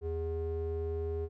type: ring-modulated tone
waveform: triangle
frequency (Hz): 164.81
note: E3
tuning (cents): 0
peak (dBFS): -27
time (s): 0.01-1.29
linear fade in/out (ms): 50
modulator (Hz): 245
effects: none